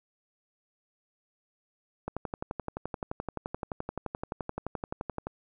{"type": "click train", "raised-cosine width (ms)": 1, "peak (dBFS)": -19, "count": 38, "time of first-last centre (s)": [2.08, 5.27], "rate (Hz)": 11.6, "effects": []}